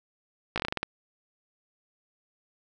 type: slowing click train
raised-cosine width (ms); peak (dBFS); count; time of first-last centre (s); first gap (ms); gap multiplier
0.3; -12; 9; 0.56-0.83; 17; 1.19
effects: none